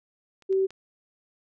clicks, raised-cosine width 0.2 ms, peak -37 / -33 / -30 dBFS, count 3, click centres 0.423 / 0.527 / 0.706 s
sine tone, 383.7 Hz, G4, 37 cents flat, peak -20 dBFS, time 0.49-0.67 s, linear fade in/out 20 ms
effects none

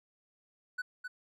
triangle tone with echo, 1491 Hz, F#6, 13 cents sharp, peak -31 dBFS, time 0.78-0.82 s, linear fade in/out 10 ms, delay 260 ms, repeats 1, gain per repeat -5 dB, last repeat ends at 1.08 s, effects none

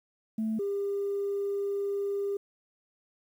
sine tone pair in turn, 220 / 400.7 Hz, A3 / G4, 0 / +38 cents, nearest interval minor seventh, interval 1038 cents, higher second, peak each -26 / -27 dBFS, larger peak first, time 0.38-0.59 / 0.59-2.37 s, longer second, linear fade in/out 5 ms, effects tanh soft clip ceiling -24 dBFS + 10-bit

